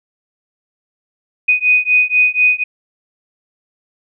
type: beating tone pair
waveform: sine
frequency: 2489 / 2493.1 Hz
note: D#7 / D#7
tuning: 0 / +3 cents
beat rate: 4.1 Hz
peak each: -13 dBFS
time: 1.48-2.64 s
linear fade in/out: 10 ms
effects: none